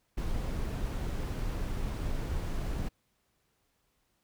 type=noise; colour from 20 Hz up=brown; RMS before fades=-33 dBFS; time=0.17-2.89 s; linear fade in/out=10 ms; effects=pink hiss -75 dBFS RMS until 4.23 s